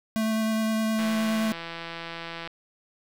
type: tone with vibrato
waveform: square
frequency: 220 Hz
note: A3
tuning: in tune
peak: -24 dBFS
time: 0.16-1.52 s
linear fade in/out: 0 ms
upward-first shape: sine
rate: 9.6 Hz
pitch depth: 10 cents each way
type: click train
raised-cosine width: 0.3 ms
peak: -20 dBFS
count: 249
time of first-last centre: 0.99-2.475 s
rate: 167 Hz
effects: none